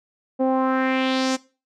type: tone with low-pass filter sweep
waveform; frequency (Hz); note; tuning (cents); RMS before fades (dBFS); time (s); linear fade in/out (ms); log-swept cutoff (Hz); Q
sawtooth; 261.6; C4; 0; -21; 0.39-1.37; 20; 590 to 7000; 2.4
effects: noise-tail reverb RT60 0.3 s tail -18 dB re dry